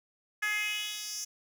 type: tone with high-pass filter sweep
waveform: 10% pulse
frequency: 421.1 Hz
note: G#4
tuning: 24 cents sharp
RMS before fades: -34 dBFS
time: 0.42-1.25 s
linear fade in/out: 10 ms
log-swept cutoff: 1700 to 6000 Hz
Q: 3.7
effects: none